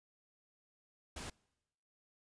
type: noise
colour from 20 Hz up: pink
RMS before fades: -45 dBFS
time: 1.16-1.3 s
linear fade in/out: 5 ms
effects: noise-tail reverb RT60 1.0 s tail -26 dB re dry + resampled to 22050 Hz